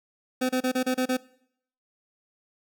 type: tone bursts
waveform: 25% pulse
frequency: 255.6 Hz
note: C4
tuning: 40 cents flat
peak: -19 dBFS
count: 7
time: 0.41-1.171 s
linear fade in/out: 10 ms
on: 83 ms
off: 30 ms
effects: noise-tail reverb RT60 0.7 s tail -22 dB re dry